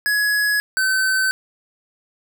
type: tone pair in turn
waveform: square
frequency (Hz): 1681 / 1531.2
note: G#6 / G6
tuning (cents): +20 / -41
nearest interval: major second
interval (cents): 161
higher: first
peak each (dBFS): -17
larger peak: neither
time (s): 0.06-0.6 / 0.77-1.31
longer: neither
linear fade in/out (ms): 0
effects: none